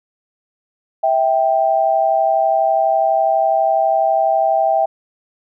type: tone pair together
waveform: sine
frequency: 651.9 / 784 Hz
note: E5 / G5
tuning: -19 / 0 cents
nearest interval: minor third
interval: 319 cents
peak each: -15 dBFS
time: 1.03-4.86 s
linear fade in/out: 10 ms
effects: none